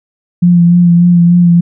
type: tone with vibrato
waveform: sine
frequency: 173.7 Hz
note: F3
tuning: 9 cents flat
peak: -3 dBFS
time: 0.42-1.61 s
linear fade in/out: 10 ms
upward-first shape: sine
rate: 3.4 Hz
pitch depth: 25 cents each way
effects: none